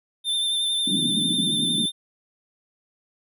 square tone with vibrato, 3572 Hz, A7, 25 cents sharp, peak -22 dBFS, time 0.24-1.92 s, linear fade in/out 50 ms, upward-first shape sine, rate 11 Hz, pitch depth 25 cents each way
white band-pass noise, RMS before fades -28 dBFS, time 0.87-1.86 s, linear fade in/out 5 ms, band 160 to 300 Hz, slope 48 dB/octave
effects none

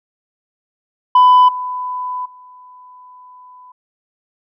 sine tone with level steps, 1000 Hz, B5, 21 cents sharp, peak -3 / -20 / -38 dBFS, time 1.15-3.72 s, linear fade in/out 5 ms, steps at 1.48 / 2.25 s, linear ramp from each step 10 ms, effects tanh soft clip ceiling -4 dBFS

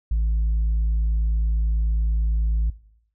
sine tone, 54.6 Hz, A1, 13 cents flat, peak -16 dBFS, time 0.11-2.7 s, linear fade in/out 5 ms, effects noise-tail reverb RT60 0.7 s tail -21 dB re dry + tanh soft clip ceiling -17 dBFS

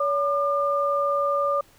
sine tone pair together, 567.3 / 1202 Hz, C#5 / D6, +40 / +40 cents, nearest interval octave + minor second, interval 1300 cents, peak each -23 dBFS, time 0-1.61 s, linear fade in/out 5 ms, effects pink hiss -56 dBFS RMS until 1.78 s

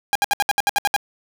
sawtooth tone bursts, 810 Hz, G#5, 43 cents flat, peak -11 dBFS, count 10, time 0.13-0.964 s, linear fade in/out 0 ms, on 24 ms, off 66 ms, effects none

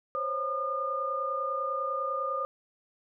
sine tone cluster, 522 / 552 / 1214 Hz, C5 / C#5 / D#6, -4 / -7 / -43 cents, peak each -36 / -36 / -30 dBFS, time 0.15-2.45 s, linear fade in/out 0 ms, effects none

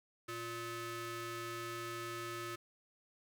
sawtooth ring-modulated tone, 466.2 Hz, A#4, in tune, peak -34 dBFS, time 0.28-2.56 s, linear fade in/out 10 ms, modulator 816 Hz, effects none

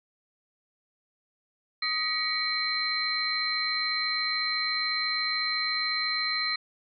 sine tone cluster, 1252 / 1917 / 2241 / 4107 Hz, D#6 / A#6 / C#7 / C8, +10 / +48 / +18 / -33 cents, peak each -35 / -34 / -33 / -28 dBFS, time 1.82-6.56 s, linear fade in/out 5 ms, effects none

